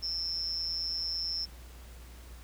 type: tone with amplitude modulation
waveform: sine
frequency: 5330 Hz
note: E8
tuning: 18 cents sharp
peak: -27 dBFS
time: 0.02-1.46 s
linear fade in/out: 20 ms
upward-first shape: sine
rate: 169 Hz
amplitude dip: 95%
effects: added 60 Hz sine -47 dBFS peak until 2.43 s + pink hiss -55 dBFS RMS until 2.43 s